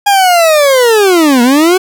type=linear two-way sweep; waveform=40% pulse; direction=down then up; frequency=823 to 233.1 to 380.9 Hz; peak=-4 dBFS; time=0.06-1.78 s; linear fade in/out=10 ms; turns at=1.42 s; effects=none